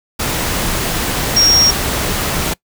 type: tone in noise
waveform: sine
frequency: 5588 Hz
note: F8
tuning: in tune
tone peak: -8 dBFS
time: 1.36-1.71 s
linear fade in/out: 10 ms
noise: pink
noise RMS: -18 dBFS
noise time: 0.19-2.54 s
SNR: +7 dB
effects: noise-tail reverb RT60 0.1 s tail -23 dB re dry